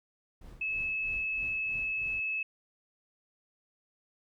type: noise with tremolo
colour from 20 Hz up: brown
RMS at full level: -46 dBFS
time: 0.41-2.2 s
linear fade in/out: 5 ms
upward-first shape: triangle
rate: 3.1 Hz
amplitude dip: 95%
type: tone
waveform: sine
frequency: 2596 Hz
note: E7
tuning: 27 cents flat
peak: -30 dBFS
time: 0.61-2.43 s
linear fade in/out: 5 ms
effects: none